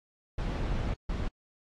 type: noise bursts at uneven times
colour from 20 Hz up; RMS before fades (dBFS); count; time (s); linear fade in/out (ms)
brown; -31; 2; 0.38-0.94 / 1.09-1.28; 5
effects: low-pass 5000 Hz 12 dB/octave + AAC 32 kbps